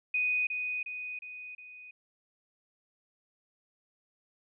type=tone with echo; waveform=sine; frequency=2489 Hz; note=D#7; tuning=in tune; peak=-26 dBFS; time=0.14-0.47 s; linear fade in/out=5 ms; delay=360 ms; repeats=4; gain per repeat=-5 dB; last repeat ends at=1.91 s; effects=none